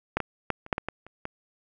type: clicks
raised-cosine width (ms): 0.5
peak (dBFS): -9 / -13 / -10 / -27 / -8 / -13 / -15 / -30 / -18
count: 9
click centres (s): 0.17 / 0.203 / 0.503 / 0.664 / 0.728 / 0.781 / 0.886 / 1.066 / 1.254
effects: none